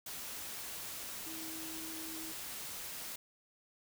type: tone in noise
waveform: sine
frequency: 320.7 Hz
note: E4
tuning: 48 cents flat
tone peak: -47 dBFS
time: 1.26-2.32 s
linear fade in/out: 5 ms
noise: white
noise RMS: -44 dBFS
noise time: 0.06-3.16 s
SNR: -6 dB
effects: none